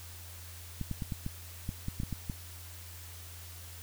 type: clicks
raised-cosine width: 5 ms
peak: -22 dBFS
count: 11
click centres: 0.813 / 0.913 / 1.022 / 1.122 / 1.264 / 1.691 / 1.884 / 2.001 / 2.034 / 2.127 / 2.298 s
effects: added 86 Hz sine -47 dBFS peak until 3.82 s + white hiss -50 dBFS RMS until 3.82 s